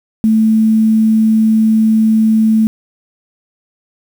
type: tone with quantisation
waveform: sine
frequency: 220 Hz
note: A3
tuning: in tune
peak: -7 dBFS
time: 0.24-2.67 s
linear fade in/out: 0 ms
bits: 6
effects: none